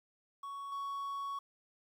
triangle tone with level steps, 1115 Hz, C#6, 10 cents sharp, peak -39 / -35 dBFS, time 0.43-1.39 s, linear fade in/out 5 ms, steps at 0.72 s, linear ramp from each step 2 ms, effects 11-bit

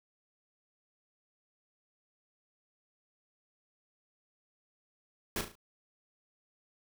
pink noise with echo, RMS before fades -34 dBFS, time 5.36-5.41 s, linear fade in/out 2 ms, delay 36 ms, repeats 4, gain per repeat -7 dB, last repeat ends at 5.554 s, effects none

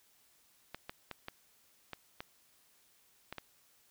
clicks, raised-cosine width 0.3 ms, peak -25 dBFS, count 8, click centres 0.746 / 0.895 / 1.113 / 1.284 / 1.933 / 2.205 / 3.326 / 3.383 s, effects white hiss -68 dBFS RMS until 3.9 s

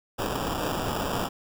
violet noise with sample-and-hold, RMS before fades -29 dBFS, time 0.18-1.29 s, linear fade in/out 20 ms, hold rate 2100 Hz, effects none

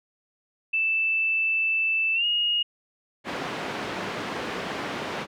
sine tone with pitch glide, 2644 to 2867 Hz, E7 to F7, +5 to +45 cents, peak -21 dBFS, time 0.73-2.63 s, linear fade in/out 10 ms, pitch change +140 cents, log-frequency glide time 2.14-2.25 s
pink band-pass noise, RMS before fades -32 dBFS, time 3.24-5.27 s, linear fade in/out 50 ms, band 220 to 2900 Hz, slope 12 dB/octave
effects none

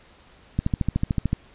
click train, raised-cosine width 5 ms, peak -9 dBFS, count 11, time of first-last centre 0.59-1.331 s, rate 13.5 Hz, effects pink hiss -53 dBFS RMS until 1.54 s + resampled to 8000 Hz

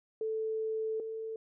sine tone pair in turn, 440 / 444.1 Hz, A4 / A4, 0 / +16 cents, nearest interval unison, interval 16 cents, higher second, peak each -31 / -36 dBFS, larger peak first, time 0.21-1 / 1-1.36 s, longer first, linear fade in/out 2 ms, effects none

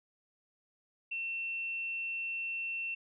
sine tone, 2700 Hz, E7, 41 cents sharp, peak -34 dBFS, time 1.11-2.95 s, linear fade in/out 10 ms, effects none

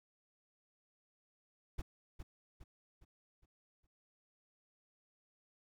brown noise with echo, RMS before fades -39 dBFS, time 1.78-1.82 s, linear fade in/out 10 ms, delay 410 ms, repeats 5, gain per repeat -7 dB, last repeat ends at 3.87 s, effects none

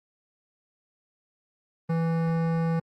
sine tone with hard clipping, 164.9 Hz, E3, 1 cent sharp, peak -25 dBFS, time 1.89-2.8 s, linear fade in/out 10 ms, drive 16 dB, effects Opus 32 kbps

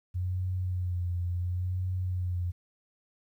sine tone with vibrato, 90 Hz, F#2, 47 cents flat, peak -28 dBFS, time 0.14-2.52 s, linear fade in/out 20 ms, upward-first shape sine, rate 0.71 Hz, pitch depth 41 cents each way, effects 11-bit

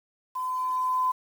sine tone with level ramp, 1018 Hz, C6, 48 cents flat, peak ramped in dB -28 to -21 dBFS, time 0.35-1.12 s, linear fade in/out 10 ms, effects 8-bit

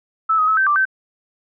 sine tone with pitch steps, 1310 / 1257 / 1295 / 1551 / 1176 / 1545 Hz, E6 / D#6 / E6 / G6 / D6 / G6, -11 / +17 / -31 / -19 / +2 / -26 cents, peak -13 dBFS, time 0.29-0.854 s, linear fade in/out 10 ms, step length 94 ms, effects none

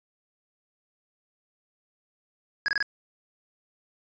square tone bursts, 1661.2 Hz, G#6, in tune, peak -23 dBFS, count 4, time 2.66-2.826 s, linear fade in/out 0 ms, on 22 ms, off 26 ms, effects resampled to 16000 Hz

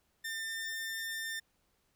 sawtooth tone, 1799 Hz, A6, 38 cents sharp, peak -33 dBFS, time 0.24-1.4 s, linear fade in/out 10 ms, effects pink hiss -75 dBFS RMS until 1.95 s

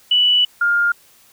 sine tone pair in turn, 2960 / 1409.1 Hz, F#7 / F6, 0 / +15 cents, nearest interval octave + minor second, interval 1285 cents, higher first, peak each -11 / -13 dBFS, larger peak first, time 0.11-0.45 / 0.61-0.92 s, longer first, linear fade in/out 5 ms, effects white hiss -51 dBFS RMS until 1.32 s

